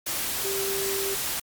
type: tone in noise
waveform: sine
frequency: 392 Hz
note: G4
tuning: in tune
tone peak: -29 dBFS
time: 0.44-1.15 s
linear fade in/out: 10 ms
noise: white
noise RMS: -29 dBFS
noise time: 0.06-1.4 s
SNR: -3 dB
effects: Opus 48 kbps